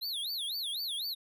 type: tone with vibrato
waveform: square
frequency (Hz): 3857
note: B7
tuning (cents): -42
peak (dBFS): -34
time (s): 0.01-1.15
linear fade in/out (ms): 20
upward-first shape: sine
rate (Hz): 4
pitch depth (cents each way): 300
effects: none